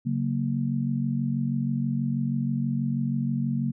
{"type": "chord", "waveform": "sine", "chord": "F# major", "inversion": "second", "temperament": "just", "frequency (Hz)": [138.75, 185, 231.2], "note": ["C#3", "F#3", "A#3"], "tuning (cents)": [2, 0, -14], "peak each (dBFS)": [-27, -32, -27], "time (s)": [0.05, 3.72], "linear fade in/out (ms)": 20, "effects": []}